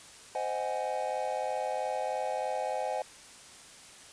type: chord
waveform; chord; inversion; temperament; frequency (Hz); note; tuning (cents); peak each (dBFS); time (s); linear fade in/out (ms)
triangle; Ab dominant seventh; first; just; 519.1 / 623 / 747.5 / 830.6; C5 / Eb5 / Gb5 / Ab5; -14 / +2 / +17 / 0; -34; 0.35-3.02; 2
effects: white hiss -51 dBFS RMS until 4.12 s + resampled to 22050 Hz